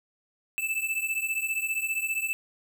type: beating tone pair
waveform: square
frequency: 2631 / 2646 Hz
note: E7 / E7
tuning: -4 / +6 cents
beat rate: 15 Hz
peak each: -30 / -32 dBFS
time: 0.58-2.33 s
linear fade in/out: 0 ms
effects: none